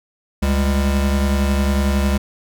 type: tone pair together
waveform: square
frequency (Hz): 70.32 / 200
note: C#2 / G3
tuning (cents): +25 / +35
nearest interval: octave + tritone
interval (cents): 1810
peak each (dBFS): -17 / -21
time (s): 0.42-2.18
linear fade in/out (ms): 10
effects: none